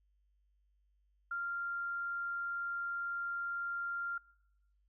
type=tone; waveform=sine; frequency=1391 Hz; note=F6; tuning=7 cents flat; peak=-35 dBFS; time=1.31-4.18 s; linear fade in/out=5 ms; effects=noise-tail reverb RT60 0.9 s tail -23 dB re dry + added 50 Hz sine -70 dBFS peak until 4.88 s